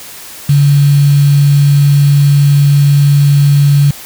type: tone with quantisation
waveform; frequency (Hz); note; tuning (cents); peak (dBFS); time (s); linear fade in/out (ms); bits
sine; 142.9; D3; -47; -4; 0.49-3.91; 5; 4
effects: white hiss -30 dBFS RMS until 4.05 s